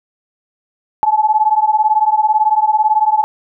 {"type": "beating tone pair", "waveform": "sine", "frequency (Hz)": [851, 869], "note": ["G#5", "A5"], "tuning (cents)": [42, -22], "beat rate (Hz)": 18, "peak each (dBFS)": -13, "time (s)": [1.03, 3.24], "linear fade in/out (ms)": 0, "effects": []}